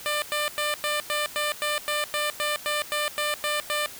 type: tone bursts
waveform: 10% pulse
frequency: 596 Hz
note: D5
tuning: 25 cents sharp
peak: -16 dBFS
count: 15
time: 0.06-3.86 s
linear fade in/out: 0 ms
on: 160 ms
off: 100 ms
effects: white hiss -42 dBFS RMS until 3.99 s